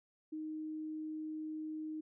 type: tone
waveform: sine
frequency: 311.1 Hz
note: D#4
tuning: in tune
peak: -39 dBFS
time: 0.32-2.01 s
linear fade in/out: 10 ms
effects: none